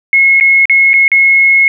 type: tone with dropouts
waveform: sine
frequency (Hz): 2172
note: C#7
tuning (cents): -36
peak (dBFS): -4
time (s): 0.13-1.68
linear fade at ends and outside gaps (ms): 1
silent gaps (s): 0.4-0.409 / 0.655-0.697 / 0.933-0.939 / 1.08-1.117
effects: none